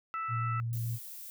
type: harmonic tone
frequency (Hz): 659.3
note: E5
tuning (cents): 0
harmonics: 2 / 3 / 4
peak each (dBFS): -33 / -46 / -47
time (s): 0.14-0.6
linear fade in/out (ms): 0
type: tone with vibrato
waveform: sine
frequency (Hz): 116.54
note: A#2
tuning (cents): 0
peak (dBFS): -31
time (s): 0.28-0.99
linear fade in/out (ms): 50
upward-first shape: sine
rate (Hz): 7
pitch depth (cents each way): 13
type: noise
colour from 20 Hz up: violet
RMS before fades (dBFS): -45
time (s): 0.73-1.3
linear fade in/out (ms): 0
effects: none